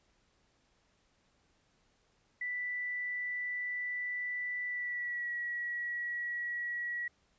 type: tone with pitch glide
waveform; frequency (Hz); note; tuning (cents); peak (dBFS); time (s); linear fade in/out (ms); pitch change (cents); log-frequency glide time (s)
sine; 1975.5 to 1922.6; B6 to B6; 0 to -47; -34; 2.41-7.08; 5; -47; 4.66-5.31
effects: pink hiss -72 dBFS RMS until 7.38 s + resampled to 16000 Hz